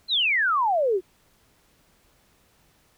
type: exponential sweep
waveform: sine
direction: down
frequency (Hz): 4239 to 349.2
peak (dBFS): -19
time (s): 0.08-1.01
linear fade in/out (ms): 50
effects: pink hiss -62 dBFS RMS until 2.97 s